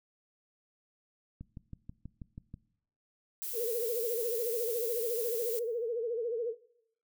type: click train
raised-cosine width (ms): 5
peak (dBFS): -31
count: 8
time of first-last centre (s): 1.41-2.541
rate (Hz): 6.19
type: noise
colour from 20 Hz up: violet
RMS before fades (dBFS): -38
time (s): 3.42-5.59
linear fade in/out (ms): 0
type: tone with vibrato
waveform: sine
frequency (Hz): 463.4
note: A#4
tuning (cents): -10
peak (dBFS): -31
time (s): 3.53-6.55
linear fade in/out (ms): 50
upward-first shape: sine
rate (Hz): 14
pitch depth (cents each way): 98
effects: noise-tail reverb RT60 0.7 s tail -20 dB re dry